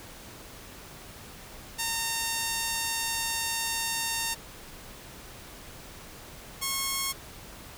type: tone pair in turn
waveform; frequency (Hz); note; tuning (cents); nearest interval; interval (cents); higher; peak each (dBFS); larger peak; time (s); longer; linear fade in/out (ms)
5% pulse; 915 / 1088.1; A#5 / C#6; -32 / -33; minor third; 299; second; -16; neither; 1.78-4.35 / 6.61-7.13; first; 20
effects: pink hiss -46 dBFS RMS until 7.77 s